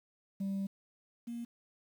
sine tone pair in turn, 195.7 / 235.4 Hz, G3 / A#3, -3 / +17 cents, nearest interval minor third, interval 320 cents, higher second, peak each -30 / -37 dBFS, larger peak first, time 0.4-0.67 / 1.27-1.45 s, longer first, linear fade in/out 10 ms, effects tanh soft clip ceiling -32 dBFS + 10-bit

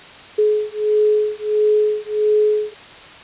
sine beating tone pair, 423.3 / 424.8 Hz, G#4 / G#4, +33 / +39 cents, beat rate 1.5 Hz, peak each -17 dBFS, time 0.38-2.74 s, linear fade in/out 10 ms, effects white hiss -39 dBFS RMS until 3.23 s + resampled to 8000 Hz

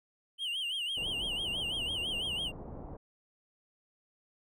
triangle tone with vibrato, 3004 Hz, F#7, 26 cents sharp, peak -31 dBFS, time 0.38-2.52 s, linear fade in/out 50 ms, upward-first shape sine, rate 6 Hz, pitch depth 140 cents each way
pink low-pass noise, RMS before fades -44 dBFS, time 0.97-2.97 s, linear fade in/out 5 ms, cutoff 870 Hz, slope 24 dB/octave
effects none

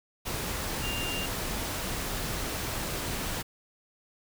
sine tone in noise, 2794 Hz, F7, in tune, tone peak -34 dBFS, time 0.82-1.27 s, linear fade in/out 20 ms, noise pink, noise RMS -33 dBFS, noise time 0.25-3.43 s, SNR -4 dB, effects none

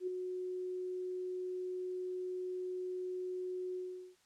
sine tone with ADSR envelope, 366.3 Hz, F#4, 17 cents flat, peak -32 dBFS, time 0-4.16 s, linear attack 73 ms, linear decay 7 ms, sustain -5 dB, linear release 410 ms, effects white hiss -70 dBFS RMS until 4.25 s + low-pass 8000 Hz 12 dB/octave

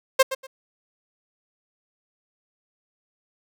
sawtooth tone with echo, 530 Hz, C5, 22 cents sharp, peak -8 dBFS, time 0.19-0.23 s, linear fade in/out 10 ms, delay 120 ms, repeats 2, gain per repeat -13 dB, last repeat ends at 0.47 s, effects none

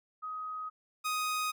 sine / sawtooth tone pair in turn, 1258 / 1249.3 Hz, D#6 / D#6, +19 / +7 cents, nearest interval unison, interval 12 cents, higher first, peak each -36 / -27 dBFS, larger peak second, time 0.22-0.7 / 1.04-1.52 s, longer neither, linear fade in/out 20 ms, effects none

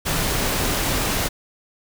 pink noise, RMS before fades -22 dBFS, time 0.05-1.29 s, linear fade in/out 20 ms, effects none

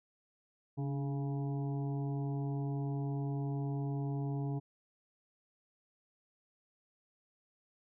harmonic tone with a mistuned harmonic, 138.59 Hz, C#3, in tune, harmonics 1 / 2 / 3 / 5 / 6 / 7, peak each -34 / -41 / -46 / -50 / -53 / -57 dBFS, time 0.77-4.6 s, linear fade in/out 20 ms, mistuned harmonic 2, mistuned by +62 cents, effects none

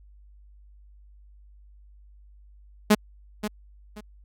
sawtooth tone with echo, 210.9 Hz, G#3, 27 cents sharp, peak -10 dBFS, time 2.9-2.95 s, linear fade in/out 10 ms, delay 530 ms, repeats 2, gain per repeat -12 dB, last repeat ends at 4.01 s, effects added 50 Hz sine -49 dBFS peak until 4.24 s + AAC 48 kbps

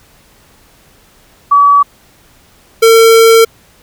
sine / square tone pair in turn, 1142 / 453.2 Hz, D6 / A#4, -49 / -49 cents, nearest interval octave + major third, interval 1600 cents, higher first, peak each -3 dBFS, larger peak neither, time 1.51-1.83 / 2.82-3.45 s, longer second, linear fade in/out 10 ms, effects pink hiss -46 dBFS RMS until 3.82 s

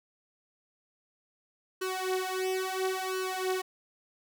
sawtooth tone with flanger, 374.8 Hz, F#4, 22 cents sharp, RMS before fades -32 dBFS, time 1.81-3.62 s, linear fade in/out 10 ms, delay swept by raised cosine 0.69 to 4.99 ms, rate 0.73 Hz, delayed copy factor +0.95, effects none

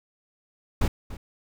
brown noise with echo, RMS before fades -21 dBFS, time 0.81-0.88 s, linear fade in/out 5 ms, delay 290 ms, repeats 1, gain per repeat -15 dB, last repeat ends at 1.17 s, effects none

